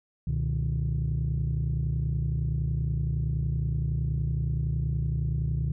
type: tone cluster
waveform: sine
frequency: 67.4 / 120.6 / 151.3 Hz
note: C#2 / B2 / D#3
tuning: -48 / -41 / -48 cents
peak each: -28 dBFS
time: 0.27-5.72 s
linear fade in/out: 5 ms
effects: tanh soft clip ceiling -20 dBFS